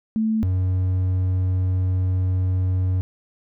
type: tone pair in turn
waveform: sine / triangle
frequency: 220 / 92.5 Hz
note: A3 / F#2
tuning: 0 / 0 cents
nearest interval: octave + minor third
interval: 1500 cents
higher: first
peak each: -18 / -16 dBFS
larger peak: second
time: 0.16-0.43 / 0.43-3.01 s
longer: second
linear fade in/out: 0 ms
effects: none